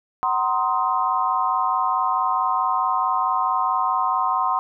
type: chord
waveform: sine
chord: C half-diminished seventh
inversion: second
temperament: just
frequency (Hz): 753.5 / 941.9 / 1046.5 / 1255.8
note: Gb5 / Bb5 / C6 / Eb6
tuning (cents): +31 / +18 / 0 / +16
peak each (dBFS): -25 / -26 / -21 / -26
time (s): 0.23-4.59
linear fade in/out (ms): 0
effects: none